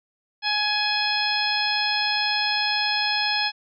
harmonic tone with a mistuned harmonic, 838 Hz, G#5, 15 cents sharp, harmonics 1 / 2 / 3 / 4 / 5 / 6, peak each -28 / -28 / -28 / -28 / -28 / -28 dBFS, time 0.42-3.52 s, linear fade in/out 50 ms, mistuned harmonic 6, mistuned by +44 cents, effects none

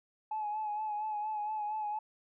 sine tone with vibrato, 850 Hz, G#5, 40 cents sharp, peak -32 dBFS, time 0.31-1.99 s, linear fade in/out 5 ms, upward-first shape sine, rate 4.3 Hz, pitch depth 39 cents each way, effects tanh soft clip ceiling -28 dBFS

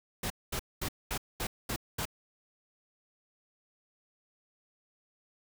pink noise bursts, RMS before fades -34 dBFS, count 7, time 0.23-2.054 s, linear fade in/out 5 ms, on 72 ms, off 220 ms, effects none

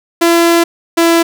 sawtooth tone pair in turn, 338.3 / 334.8 Hz, E4 / E4, +45 / +27 cents, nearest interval unison, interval 18 cents, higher first, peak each -3 dBFS, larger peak neither, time 0.21-0.64 / 0.97-1.23 s, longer first, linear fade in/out 10 ms, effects none

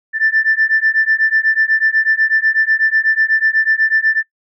sine beating tone pair, 1766 / 1774.1 Hz, A6 / A6, +6 / +14 cents, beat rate 8.1 Hz, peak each -14 dBFS, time 0.13-4.23 s, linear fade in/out 50 ms, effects noise-tail reverb RT60 0.1 s tail -20 dB re dry + tanh soft clip ceiling -4 dBFS

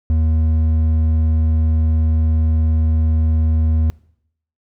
sine tone with hard clipping, 79.3 Hz, D#2, 33 cents sharp, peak -14 dBFS, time 0.1-3.9 s, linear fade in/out 0 ms, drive 5 dB, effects noise-tail reverb RT60 0.7 s tail -23 dB re dry

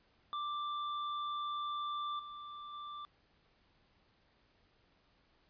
square tone with level steps, 1178 Hz, D6, 5 cents sharp, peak -37 / -46 / -44 dBFS, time 0.33-3.05 s, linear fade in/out 0 ms, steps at 2.19 / 2.73 s, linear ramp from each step 5 ms, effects pink hiss -71 dBFS RMS until 5.49 s + resampled to 11025 Hz

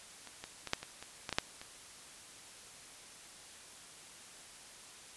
clicks, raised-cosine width 0.2 ms, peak -30 / -25 / -23 / -12 / -25 / -28 / -20 / -17 / -10 / -28 dBFS, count 10, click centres 0.273 / 0.44 / 0.673 / 0.734 / 0.83 / 1.026 / 1.292 / 1.327 / 1.385 / 1.615 s, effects white hiss -53 dBFS RMS until 5.16 s + resampled to 24000 Hz

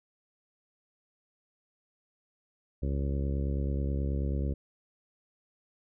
harmonic tone, 69.3 Hz, C#2, in tune, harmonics 1 / 2 / 3 / 4 / 5 / 6 / 7 / 8, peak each -29 / -35 / -39 / -41 / -43 / -45 / -46 / -47 dBFS, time 2.82-4.54 s, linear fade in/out 10 ms, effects none

